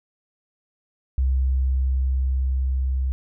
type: tone with level ramp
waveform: sine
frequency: 65.41 Hz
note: C2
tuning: in tune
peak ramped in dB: -17 to -20 dBFS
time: 1.18-3.12 s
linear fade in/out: 0 ms
effects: none

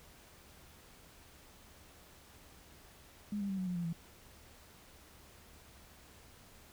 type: tone with pitch steps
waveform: sine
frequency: 206.8 / 199.52 / 192.51 / 185.73 / 179.2 / 172.9 / 166.81 Hz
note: G#3 / G3 / G3 / F#3 / F3 / F3 / E3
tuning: -7 / +31 / -31 / +7 / +45 / -17 / +21 cents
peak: -34 dBFS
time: 3.32-3.929 s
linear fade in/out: 5 ms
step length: 87 ms
effects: added 73 Hz sine -65 dBFS peak until 6.72 s + pink hiss -59 dBFS RMS until 6.72 s

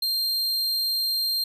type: tone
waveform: 45% pulse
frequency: 4186 Hz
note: C8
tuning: in tune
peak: -22 dBFS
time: 0.02-1.44 s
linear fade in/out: 5 ms
effects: resampled to 32000 Hz

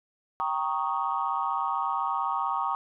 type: chord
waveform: sine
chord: Eb dominant seventh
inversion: first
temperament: equal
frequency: 784 / 932.3 / 1108.7 / 1244.5 Hz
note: G5 / Bb5 / Db6 / Eb6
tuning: 0 / 0 / 0 / 0 cents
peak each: -32 / -30 / -30 / -32 dBFS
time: 0.4-2.75 s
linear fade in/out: 0 ms
effects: tanh soft clip ceiling -15 dBFS

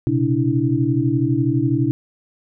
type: tone cluster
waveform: sine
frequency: 121.8 / 133.8 / 288.8 / 325.3 Hz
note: B2 / C3 / D4 / E4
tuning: -24 / +39 / -29 / -23 cents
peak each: -21 dBFS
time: 0.07-1.91 s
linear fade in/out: 0 ms
effects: none

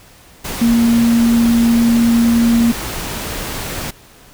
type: tone in noise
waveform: sine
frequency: 233.1 Hz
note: A#3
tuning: in tune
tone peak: -9 dBFS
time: 0.61-2.72 s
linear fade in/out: 10 ms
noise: pink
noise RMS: -24 dBFS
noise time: 0.44-3.91 s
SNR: +12 dB
effects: pink hiss -44 dBFS RMS until 4.33 s

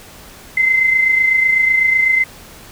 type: tone pair together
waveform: sine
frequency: 2065 / 2093 Hz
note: C7 / C7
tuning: -23 / 0 cents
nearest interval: unison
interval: 23 cents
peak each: -11 / -20 dBFS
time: 0.57-2.24 s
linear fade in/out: 5 ms
effects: pink hiss -39 dBFS RMS until 2.71 s

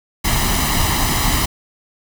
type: noise with comb filter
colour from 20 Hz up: pink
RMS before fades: -17 dBFS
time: 0.24-1.46 s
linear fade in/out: 10 ms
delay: 1 ms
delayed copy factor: +0.65
effects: none

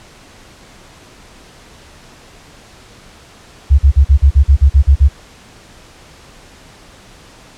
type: tone bursts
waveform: sine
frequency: 69.3 Hz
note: C#2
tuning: in tune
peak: -3 dBFS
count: 11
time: 3.7-5.088 s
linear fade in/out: 20 ms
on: 88 ms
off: 42 ms
effects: pink hiss -41 dBFS RMS until 7.57 s + low-pass 8000 Hz 12 dB/octave

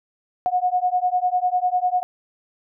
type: beating tone pair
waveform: sine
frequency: 721 / 731 Hz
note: F#5 / F#5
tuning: -45 / -21 cents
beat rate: 10 Hz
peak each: -21 dBFS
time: 0.46-2.03 s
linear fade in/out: 0 ms
effects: none

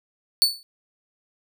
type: tone with exponential decay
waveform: 40% pulse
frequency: 4468 Hz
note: C#8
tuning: 13 cents sharp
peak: -10 dBFS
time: 0.42-0.63 s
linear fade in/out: 0 ms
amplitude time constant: 45 ms
effects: none

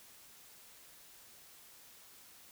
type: silence
effects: white hiss -58 dBFS RMS until 2.51 s

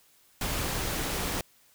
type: noise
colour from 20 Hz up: pink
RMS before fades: -31 dBFS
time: 0.41-1.41 s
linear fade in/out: 2 ms
effects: white hiss -62 dBFS RMS until 1.74 s

